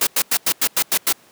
white noise bursts, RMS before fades -17 dBFS, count 8, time 0.01-1.127 s, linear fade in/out 5 ms, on 60 ms, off 91 ms, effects pink hiss -51 dBFS RMS until 1.31 s + high-pass 200 Hz 12 dB/octave

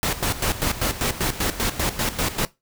pink noise with tremolo, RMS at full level -22 dBFS, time 0.03-2.45 s, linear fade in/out 0 ms, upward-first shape square, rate 5.1 Hz, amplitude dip 75%, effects noise-tail reverb RT60 0.2 s tail -19 dB re dry

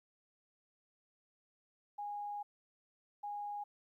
sine tone bursts at uneven times, 823 Hz, G#5, 16 cents flat, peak -39 dBFS, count 2, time 1.98-2.43 / 3.23-3.64 s, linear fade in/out 10 ms, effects 13-bit

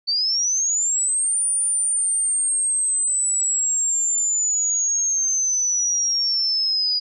sine linear two-way sweep, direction up then down, 4500 to 9397 to 4889 Hz, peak -18 dBFS, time 0.07-7 s, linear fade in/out 20 ms, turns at 1.46 s, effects none

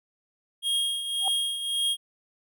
square tone with tremolo, 3255 Hz, G#7, 36 cents flat, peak -23 dBFS, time 0.62-1.97 s, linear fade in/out 50 ms, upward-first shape triangle, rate 1.8 Hz, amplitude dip 65%
sine tone with exponential growth, 775 Hz, G5, 20 cents flat, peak -24 dBFS, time 1.2-1.28 s, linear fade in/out 1 ms, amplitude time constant 17 ms
effects none

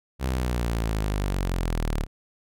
sawtooth linear sweep, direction down, 66.1 to 35.7 Hz, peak -20 dBFS, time 0.19-2.07 s, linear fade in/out 50 ms, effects none

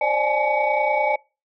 sine tone cluster, 537 / 599 / 828 / 858 / 2253 Hz, C5 / D5 / G#5 / A5 / C#7, +45 / +34 / -5 / -44 / +28 cents, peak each -26 / -22 / -25 / -22 / -25 dBFS, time 0.01-1.16 s, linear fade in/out 5 ms, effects noise-tail reverb RT60 0.3 s tail -26 dB re dry + tanh soft clip ceiling -10 dBFS

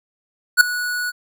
square tone with ADSR envelope, 1468 Hz, F#6, 14 cents flat, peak -5 dBFS, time 0.57-1.12 s, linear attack 38 ms, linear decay 5 ms, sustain -17 dB, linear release 31 ms, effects none

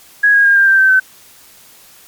sine tone with pitch steps, 1661.2 / 1638.3 / 1615.8 / 1593.5 / 1571.6 / 1550 / 1528.6 Hz, G#6 / G#6 / G#6 / G6 / G6 / G6 / G6, 0 / -24 / -48 / +28 / +4 / -20 / -44 cents, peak -6 dBFS, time 0.23-1 s, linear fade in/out 10 ms, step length 110 ms, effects white hiss -43 dBFS RMS until 2.07 s + MP3 96 kbps

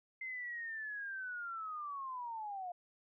sine linear sweep, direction down, 2084 to 698.5 Hz, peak -40 dBFS, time 0.21-2.72 s, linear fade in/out 5 ms, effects none

